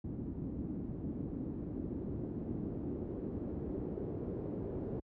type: noise with low-pass filter sweep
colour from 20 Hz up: pink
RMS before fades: -39 dBFS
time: 0.04-5 s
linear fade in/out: 5 ms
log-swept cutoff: 260 to 400 Hz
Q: 2.2
effects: high-pass 60 Hz 12 dB/octave